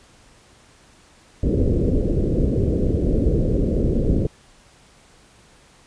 pink low-pass noise, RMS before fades -19 dBFS, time 1.43-4.27 s, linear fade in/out 5 ms, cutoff 520 Hz, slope 48 dB/octave, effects pink hiss -52 dBFS RMS until 5.86 s + resampled to 22050 Hz

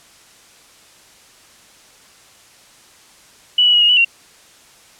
sine tone with pitch steps, 2953 / 2936 / 2903 / 2863 / 2957 / 2755 Hz, F#7 / F#7 / F#7 / F7 / F#7 / F7, -4 / -14 / -34 / +42 / -2 / -24 cents, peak -9 dBFS, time 3.58-4.048 s, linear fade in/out 5 ms, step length 78 ms, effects white hiss -47 dBFS RMS until 4.99 s + low-pass 9000 Hz 12 dB/octave

